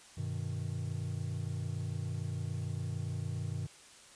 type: chord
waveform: triangle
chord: G augmented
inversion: none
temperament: equal with one note detuned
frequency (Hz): 98 / 124.83 / 155.56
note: G2 / B2 / D#3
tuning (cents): 0 / +19 / 0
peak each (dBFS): -36 / -37 / -38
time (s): 0.17-3.67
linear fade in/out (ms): 10
effects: white hiss -56 dBFS RMS until 4.15 s + resampled to 22050 Hz